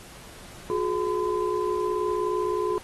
sine tone cluster, 362.4 / 421.7 / 1016 Hz, F#4 / G#4 / B5, -36 / +26 / +49 cents, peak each -27 / -27 / -30 dBFS, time 0.7-2.78 s, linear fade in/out 0 ms, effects pink hiss -46 dBFS RMS until 2.83 s + AAC 32 kbps

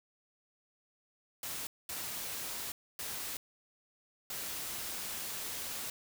white noise bursts at uneven times, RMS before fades -40 dBFS, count 4, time 1.43-1.67 / 1.89-2.72 / 2.99-3.37 / 4.3-5.9 s, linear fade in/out 2 ms, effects none

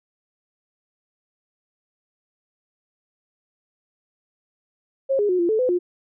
sine tone with pitch steps, 540 / 412.7 / 363.6 / 344.4 / 437.1 / 506 / 355.4 Hz, C#5 / G#4 / F#4 / F4 / A4 / B4 / F4, -45 / -11 / -30 / -24 / -11 / +42 / +30 cents, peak -17 dBFS, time 5.09-5.79 s, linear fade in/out 20 ms, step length 100 ms, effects none

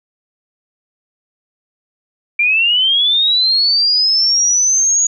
sine linear sweep, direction up, 2349 to 6760 Hz, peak -10 dBFS, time 2.39-5.07 s, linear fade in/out 5 ms, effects none

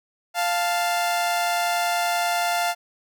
sawtooth tone pair together, 697.9 / 880 Hz, F5 / A5, -1 / 0 cents, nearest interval major third, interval 401 cents, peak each -18 / -24 dBFS, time 0.34-2.75 s, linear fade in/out 50 ms, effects none

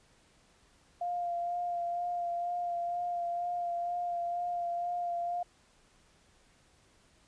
sine tone with vibrato, 698.5 Hz, F5, in tune, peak -31 dBFS, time 1.01-5.43 s, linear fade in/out 5 ms, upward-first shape sine, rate 2.1 Hz, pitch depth 19 cents each way, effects pink hiss -65 dBFS RMS until 7.27 s + resampled to 22050 Hz

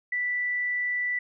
sine tone, 1972 Hz, B6, 3 cents flat, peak -25 dBFS, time 0.12-1.19 s, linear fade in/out 5 ms, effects none

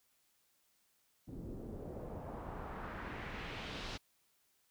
pink noise with low-pass filter sweep, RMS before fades -45 dBFS, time 1.27-3.98 s, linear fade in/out 20 ms, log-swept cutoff 270 to 4600 Hz, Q 1.6, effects white hiss -75 dBFS RMS until 4.7 s

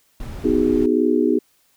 brown noise, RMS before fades -31 dBFS, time 0.2-0.86 s, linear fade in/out 2 ms
sine chord, G# minor seventh, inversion first, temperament just, 249.2 / 311.5 / 373.8 / 415.3 Hz, B3 / D#4 / F#4 / G#4, +16 / +2 / +18 / 0 cents, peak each -20 / -19 / -21 / -21 dBFS, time 0.44-1.39 s, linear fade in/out 10 ms
effects white hiss -61 dBFS RMS until 1.76 s

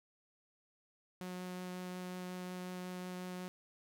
sawtooth tone with vibrato, 181.8 Hz, F#3, 30 cents flat, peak -38 dBFS, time 1.21-3.48 s, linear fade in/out 0 ms, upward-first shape triangle, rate 5.5 Hz, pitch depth 8 cents each way, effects none

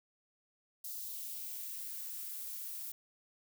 violet noise with high-pass filter sweep, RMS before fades -43 dBFS, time 0.84-2.92 s, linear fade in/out 5 ms, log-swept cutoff 4700 to 430 Hz, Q 1.3, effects none

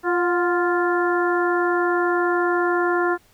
harmonic tone with a mistuned harmonic, 349.2 Hz, F4, in tune, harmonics 1 / 2 / 3 / 4 / 5, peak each -20 / -26 / -26 / -25 / -29 dBFS, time 0.03-3.18 s, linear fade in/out 50 ms, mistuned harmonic 2, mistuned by +48 cents, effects pink hiss -57 dBFS RMS until 3.33 s

